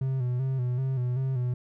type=tone with vibrato; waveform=triangle; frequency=128.2 Hz; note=C3; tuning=35 cents flat; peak=-23 dBFS; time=0.01-1.54 s; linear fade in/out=5 ms; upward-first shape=square; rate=2.6 Hz; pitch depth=60 cents each way; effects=none